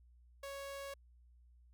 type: tone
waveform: sawtooth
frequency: 554.4 Hz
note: C#5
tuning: in tune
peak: -40 dBFS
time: 0.43-0.94 s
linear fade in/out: 5 ms
effects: added 60 Hz sine -61 dBFS peak until 1.73 s